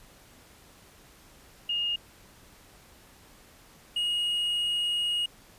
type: tone pair in turn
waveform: sine / triangle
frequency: 2846 / 2877 Hz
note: F7 / F#7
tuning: +32 / -49 cents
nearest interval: unison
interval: 19 cents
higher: second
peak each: -26 / -24 dBFS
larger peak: second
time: 1.69-1.96 / 3.96-5.26 s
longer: second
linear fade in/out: 5 ms
effects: pink hiss -55 dBFS RMS until 5.58 s + resampled to 32000 Hz